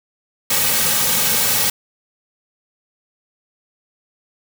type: noise with comb filter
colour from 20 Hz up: white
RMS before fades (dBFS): -17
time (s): 0.5-1.7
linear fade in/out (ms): 5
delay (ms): 2.9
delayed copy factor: -0.8
effects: none